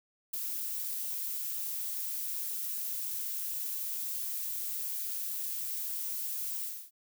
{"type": "noise with ADSR envelope", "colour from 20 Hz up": "violet", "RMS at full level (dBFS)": -32, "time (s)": [0.33, 6.91], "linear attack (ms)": 10, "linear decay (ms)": 5, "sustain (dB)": -4, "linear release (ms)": 300, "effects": []}